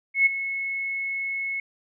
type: tone with ADSR envelope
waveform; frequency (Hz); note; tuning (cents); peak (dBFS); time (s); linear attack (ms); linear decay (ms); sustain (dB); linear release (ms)
sine; 2189; C#7; -22; -13; 0.14-1.6; 120; 16; -13; 3
effects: none